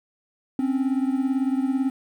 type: beating tone pair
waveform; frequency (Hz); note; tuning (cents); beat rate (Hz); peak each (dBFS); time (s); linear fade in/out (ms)
triangle; 261.6 / 279.6; C4 / C#4; 0 / +15; 18; -20 / -24; 0.59-1.9; 2
effects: 9-bit